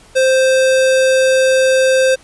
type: tone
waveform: square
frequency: 523.3 Hz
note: C5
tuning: in tune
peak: -10 dBFS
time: 0.15-2.16 s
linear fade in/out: 20 ms
effects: pink hiss -45 dBFS RMS until 2.23 s + resampled to 24000 Hz